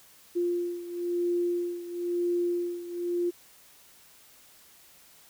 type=beating tone pair; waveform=sine; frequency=349.2 / 350.2 Hz; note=F4 / F4; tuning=0 / +5 cents; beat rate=1 Hz; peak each=-28 / -32 dBFS; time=0.35-3.31 s; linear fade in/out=20 ms; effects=white hiss -56 dBFS RMS until 5.29 s